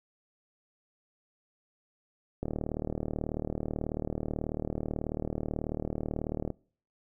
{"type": "click train", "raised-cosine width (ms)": 2, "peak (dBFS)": -19, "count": 157, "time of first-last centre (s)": [2.43, 6.503], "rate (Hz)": 38.3, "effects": ["noise-tail reverb RT60 0.5 s tail -25 dB re dry"]}